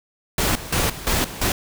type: noise with tremolo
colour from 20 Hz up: pink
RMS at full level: -20 dBFS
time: 0.38-1.52 s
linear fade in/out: 2 ms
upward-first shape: square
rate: 2.9 Hz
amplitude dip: 80%
effects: none